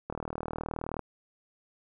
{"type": "click train", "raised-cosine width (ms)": 1, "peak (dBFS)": -20, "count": 36, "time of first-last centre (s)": [0.1, 0.993], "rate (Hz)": 39.2, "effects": []}